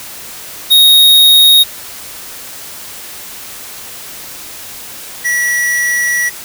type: tone pair in turn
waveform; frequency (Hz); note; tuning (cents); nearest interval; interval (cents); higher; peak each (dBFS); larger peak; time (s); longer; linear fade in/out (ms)
square; 3750 / 1937.8; A#7 / B6; +10 / -33; major seventh; 1143; first; -4 / -12; first; 0.7-1.64 / 5.24-6.3; second; 20
effects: white hiss -29 dBFS RMS until 6.44 s